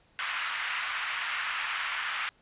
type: band-pass noise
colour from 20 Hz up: pink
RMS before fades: -33 dBFS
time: 0.19-2.29 s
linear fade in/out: 0 ms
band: 1200 to 3000 Hz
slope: 24 dB/octave
effects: pink hiss -64 dBFS RMS until 2.41 s + resampled to 8000 Hz